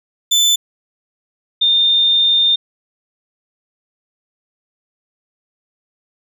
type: tone pair in turn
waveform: 30% pulse / sine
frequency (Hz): 3520 / 3623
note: A7 / A7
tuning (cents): 0 / +50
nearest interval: unison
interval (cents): 50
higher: second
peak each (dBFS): -8 / -10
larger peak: first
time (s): 0.31-0.56 / 1.61-2.56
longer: second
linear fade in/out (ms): 10
effects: none